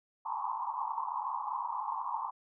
white band-pass noise, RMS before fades -36 dBFS, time 0.25-2.31 s, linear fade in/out 10 ms, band 830 to 1100 Hz, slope 96 dB/octave, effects none

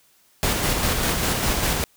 pink noise with tremolo, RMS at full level -21 dBFS, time 0.43-1.84 s, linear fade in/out 0 ms, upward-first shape square, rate 5 Hz, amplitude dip 30%, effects white hiss -59 dBFS RMS until 1.96 s

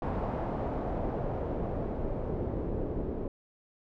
pink noise with low-pass filter sweep, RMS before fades -33 dBFS, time 0.02-3.28 s, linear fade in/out 2 ms, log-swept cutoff 840 to 420 Hz, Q 1.4, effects none

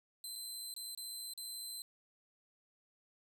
20% pulse tone with dropouts, 4078 Hz, C8, 45 cents flat, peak -37 dBFS, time 0.24-1.82 s, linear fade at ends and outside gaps 1 ms, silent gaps 0.355-0.358 / 0.74-0.764 / 0.949-0.975 / 1.336-1.376 s, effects none

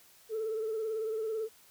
sine tone with vibrato, 440 Hz, A4, in tune, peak -30 dBFS, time 0.29-1.49 s, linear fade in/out 50 ms, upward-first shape triangle, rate 18 Hz, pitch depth 56 cents each way, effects tanh soft clip ceiling -28 dBFS + white hiss -60 dBFS RMS until 1.7 s

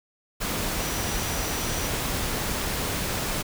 sine tone in noise, 5860 Hz, F#8, 18 cents flat, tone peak -38 dBFS, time 0.79-1.9 s, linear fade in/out 20 ms, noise pink, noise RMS -28 dBFS, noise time 0.4-3.43 s, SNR -13 dB, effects none

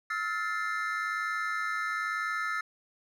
triangle chord, F major seventh, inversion third, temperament equal with one note detuned, 1295.9 / 1396.9 / 1760 / 2093 Hz, E6 / F6 / A6 / C7, -30 / 0 / 0 / 0 cents, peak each -32 / -34 / -33 / -37 dBFS, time 0.1-2.61 s, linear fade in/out 5 ms, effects none

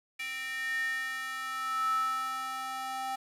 square tone with high-pass filter sweep, 261.6 Hz, C4, in tune, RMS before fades -34 dBFS, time 0.19-3.16 s, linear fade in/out 10 ms, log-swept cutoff 2200 to 900 Hz, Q 9.9, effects resampled to 32000 Hz + 9-bit

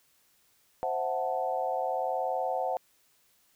sine chord, F# half-diminished seventh, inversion second, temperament equal, 523.3 / 659.3 / 740 / 880 Hz, C5 / E5 / F#5 / A5, 0 / 0 / 0 / 0 cents, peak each -33 / -35 / -31 / -36 dBFS, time 0.83-2.77 s, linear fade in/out 0 ms, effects white hiss -67 dBFS RMS until 3.55 s

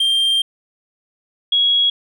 triangle / sine tone pair in turn, 3179 / 3322 Hz, G7 / G#7, +24 / 0 cents, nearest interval minor second, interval 76 cents, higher second, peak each -12 dBFS, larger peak neither, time 0-0.42 / 1.52-1.9 s, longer first, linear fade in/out 5 ms, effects none

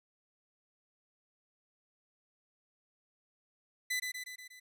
sawtooth tone with echo, 2003 Hz, B6, 24 cents sharp, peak -28 dBFS, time 3.9-4 s, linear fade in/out 10 ms, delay 120 ms, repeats 5, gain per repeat -4 dB, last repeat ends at 4.6 s, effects none

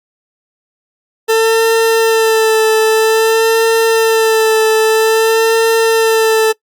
40% pulse tone with vibrato, 445.7 Hz, A4, 22 cents sharp, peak -7 dBFS, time 1.28-6.53 s, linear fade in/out 20 ms, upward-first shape sine, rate 0.51 Hz, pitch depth 26 cents each way, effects noise-tail reverb RT60 0.1 s tail -22 dB re dry + Opus 48 kbps

